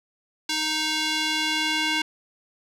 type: tone with band-pass filter sweep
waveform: square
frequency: 311.1 Hz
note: D#4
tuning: in tune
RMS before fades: -25 dBFS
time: 0.49-2.02 s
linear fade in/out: 5 ms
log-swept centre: 4300 to 2800 Hz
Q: 1.3
effects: none